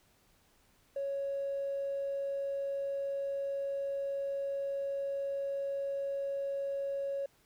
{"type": "tone", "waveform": "triangle", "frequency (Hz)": 554.4, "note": "C#5", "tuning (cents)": 0, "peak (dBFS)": -29, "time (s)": [0.96, 7.26], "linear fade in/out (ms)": 5, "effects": ["tanh soft clip ceiling -30 dBFS", "pink hiss -68 dBFS RMS until 7.45 s"]}